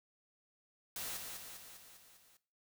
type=noise with echo; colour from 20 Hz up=white; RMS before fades=-42 dBFS; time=0.96-1.17 s; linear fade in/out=2 ms; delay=200 ms; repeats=6; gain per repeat=-4 dB; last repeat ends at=2.37 s; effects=noise-tail reverb RT60 0.4 s tail -17 dB re dry